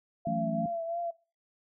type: tone with vibrato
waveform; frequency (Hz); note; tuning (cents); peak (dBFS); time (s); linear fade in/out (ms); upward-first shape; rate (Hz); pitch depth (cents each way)
sine; 676; E5; +43; -31; 0.25-1.11; 10; triangle; 3; 46
type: chord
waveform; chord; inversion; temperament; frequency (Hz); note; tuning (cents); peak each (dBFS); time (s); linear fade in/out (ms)
sine; F# minor seventh; third; equal with one note detuned; 166.54 / 185 / 220 / 277.2; E3 / F#3 / A3 / C#4; +18 / 0 / 0 / 0; -35 / -38 / -33 / -39; 0.27-0.66; 2
effects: noise-tail reverb RT60 0.3 s tail -18 dB re dry